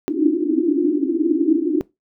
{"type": "band-pass noise", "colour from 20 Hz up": "pink", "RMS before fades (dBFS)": -18, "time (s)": [0.08, 1.81], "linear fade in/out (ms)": 0, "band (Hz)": [280, 350], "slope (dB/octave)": 96, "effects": ["noise-tail reverb RT60 0.2 s tail -21 dB re dry"]}